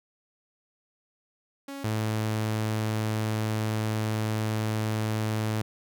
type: tone pair in turn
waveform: sawtooth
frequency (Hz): 277.2 / 108.81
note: C#4 / A2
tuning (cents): 0 / -19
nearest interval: octave + major third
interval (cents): 1619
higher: first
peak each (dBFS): -32 / -22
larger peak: second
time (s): 1.68-1.84 / 1.84-5.62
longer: second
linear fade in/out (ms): 5
effects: none